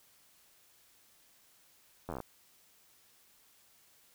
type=slowing click train; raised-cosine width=1 ms; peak=-25 dBFS; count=9; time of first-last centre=2.09-2.203 s; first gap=11 ms; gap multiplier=1.07; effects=white hiss -65 dBFS RMS until 4.14 s